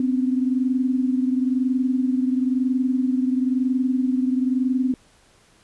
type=tone pair together; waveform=sine; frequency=253.8 / 274.8 Hz; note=B3 / C#4; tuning=+47 / -15 cents; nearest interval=minor second; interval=138 cents; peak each=-19 / -25 dBFS; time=0-4.94 s; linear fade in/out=2 ms; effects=pink hiss -56 dBFS RMS until 5.63 s + resampled to 24000 Hz